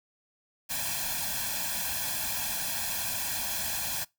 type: noise with comb filter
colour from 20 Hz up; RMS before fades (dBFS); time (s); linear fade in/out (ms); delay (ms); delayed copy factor
white; -32; 0.69-4.05; 20; 1.2; +0.9
effects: noise-tail reverb RT60 0.2 s tail -23 dB re dry